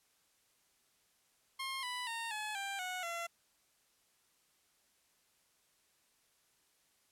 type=tone with pitch steps; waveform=15% pulse; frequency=1068 / 990.7 / 919.1 / 852.6 / 790.9 / 733.7 / 680.6 Hz; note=C6 / B5 / A#5 / G#5 / G5 / F#5 / F5; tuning=+35 / +5 / -25 / +45 / +15 / -15 / -45 cents; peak=-32 dBFS; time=1.59-3.27 s; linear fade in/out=10 ms; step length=240 ms; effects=white hiss -73 dBFS RMS until 7.11 s + low-pass 12000 Hz 12 dB/octave